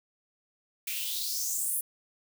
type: noise with high-pass filter sweep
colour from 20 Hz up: blue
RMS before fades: -32 dBFS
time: 0.87-1.81 s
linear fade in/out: 5 ms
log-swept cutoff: 2300 to 11000 Hz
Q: 4.5
effects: none